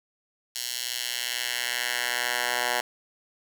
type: tone with high-pass filter sweep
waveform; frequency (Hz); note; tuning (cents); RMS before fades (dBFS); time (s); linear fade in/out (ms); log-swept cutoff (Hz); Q
10% pulse; 122.2; B2; -18; -29; 0.55-2.81; 5; 4300 to 980; 1.1
effects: none